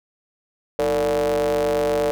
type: ring-modulated tone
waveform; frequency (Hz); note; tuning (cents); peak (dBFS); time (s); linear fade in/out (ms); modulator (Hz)
square; 67.4; C#2; -48; -16; 0.79-2.11; 0; 515
effects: none